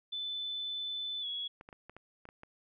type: tone with pitch glide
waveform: sine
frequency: 3511 to 3354 Hz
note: A7 to G#7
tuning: -4 to +16 cents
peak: -35 dBFS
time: 0.12-1.48 s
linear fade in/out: 10 ms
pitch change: -80 cents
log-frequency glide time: 1.21-1.26 s
type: clicks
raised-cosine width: 0.5 ms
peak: -34 dBFS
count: 8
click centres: 1.611 / 1.689 / 1.728 / 1.896 / 1.966 / 2.254 / 2.289 / 2.434 s
effects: none